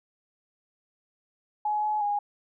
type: tone with pitch steps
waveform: sine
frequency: 843 / 849 / 822 Hz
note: G#5 / G#5 / G#5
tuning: +26 / +38 / -18 cents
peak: -24 dBFS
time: 1.65-2.19 s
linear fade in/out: 5 ms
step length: 180 ms
effects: none